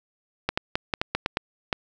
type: clicks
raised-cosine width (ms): 0.3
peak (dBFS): -7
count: 9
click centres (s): 0.49 / 0.575 / 0.755 / 0.938 / 1.015 / 1.15 / 1.261 / 1.371 / 1.728
effects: none